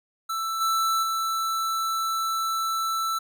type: tone with level steps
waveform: square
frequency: 1325 Hz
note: E6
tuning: 9 cents sharp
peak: -27 / -22 / -25 dBFS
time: 0.29-3.19 s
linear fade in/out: 10 ms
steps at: 0.6 / 1.02 s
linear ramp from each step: 20 ms
effects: none